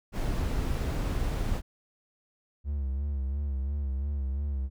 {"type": "noise", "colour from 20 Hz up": "brown", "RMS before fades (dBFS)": -29, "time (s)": [0.12, 1.62], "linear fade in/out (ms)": 50}
{"type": "tone with vibrato", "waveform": "triangle", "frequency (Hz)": 69.3, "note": "C#2", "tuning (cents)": 0, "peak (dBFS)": -26, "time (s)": [2.64, 4.7], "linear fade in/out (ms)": 50, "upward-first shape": "sine", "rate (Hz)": 2.9, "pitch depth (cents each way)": 81}
{"effects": []}